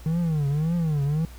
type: tone with vibrato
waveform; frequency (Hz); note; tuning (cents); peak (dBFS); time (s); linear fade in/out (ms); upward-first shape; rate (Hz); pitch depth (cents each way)
triangle; 155.56; D#3; 0; -19; 0.06-1.25; 0; triangle; 1.8; 210
effects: added 60 Hz sine -40 dBFS peak until 1.38 s + pink hiss -50 dBFS RMS until 1.38 s